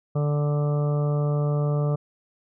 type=harmonic tone with a mistuned harmonic; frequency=146.83 Hz; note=D3; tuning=in tune; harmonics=1 / 2 / 3 / 4 / 5 / 6 / 7 / 8 / 9; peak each=-21 / -38 / -31 / -32 / -41 / -46 / -49 / -39 / -49 dBFS; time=0.15-1.96 s; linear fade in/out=10 ms; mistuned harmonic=9; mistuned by=-18 cents; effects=none